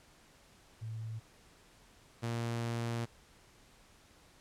sine / sawtooth tone pair in turn, 111.3 / 116.97 Hz, A2 / A#2, +20 / +6 cents, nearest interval minor second, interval 86 cents, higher second, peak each -38 / -30 dBFS, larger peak second, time 0.81-1.2 / 2.22-3.06 s, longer second, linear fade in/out 20 ms, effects pink hiss -62 dBFS RMS until 4.4 s + low-pass 10000 Hz 12 dB/octave

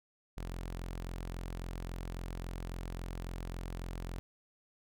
sawtooth tone, 43.65 Hz, F1, in tune, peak -35 dBFS, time 0.37-4.19 s, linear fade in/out 0 ms, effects none

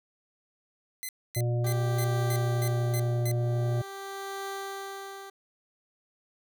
5% pulse tone bursts, 2038 Hz, C7, 46 cents flat, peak -24 dBFS, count 8, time 1.03-3.314 s, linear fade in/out 0 ms, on 58 ms, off 260 ms
harmonic tone, 120 Hz, B2, 49 cents flat, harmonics 1 / 3 / 5 / 6, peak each -25 / -36 / -37 / -45 dBFS, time 1.36-3.82 s, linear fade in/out 10 ms
15% pulse tone with tremolo, 392 Hz, G4, in tune, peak -27 dBFS, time 1.64-5.3 s, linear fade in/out 5 ms, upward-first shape triangle, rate 0.44 Hz, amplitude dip 90%
effects none

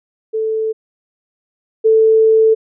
sine tone pair in turn, 440 / 442.1 Hz, A4 / A4, 0 / +8 cents, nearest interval unison, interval 8 cents, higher second, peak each -15 / -7 dBFS, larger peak second, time 0.33-0.73 / 1.84-2.55 s, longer second, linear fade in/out 20 ms, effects none

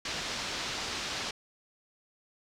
white low-pass noise, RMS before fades -36 dBFS, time 0.05-1.31 s, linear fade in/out 5 ms, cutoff 5600 Hz, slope 24 dB/octave, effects none

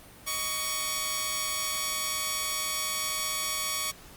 5% pulse tone pair together, 622.3 / 1121 Hz, D#5 / C#6, 0 / +19 cents, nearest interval minor seventh, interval 1019 cents, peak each -27 / -17 dBFS, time 0.26-3.92 s, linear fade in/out 20 ms, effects pink hiss -50 dBFS RMS until 4.16 s + Opus 32 kbps

